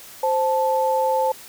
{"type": "tone pair together", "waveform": "sine", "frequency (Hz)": [523.3, 875.8], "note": ["C5", "A5"], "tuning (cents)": [0, -8], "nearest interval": "major sixth", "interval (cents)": 892, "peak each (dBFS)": -20, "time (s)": [0.23, 1.32], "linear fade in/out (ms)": 5, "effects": ["white hiss -42 dBFS RMS until 1.48 s"]}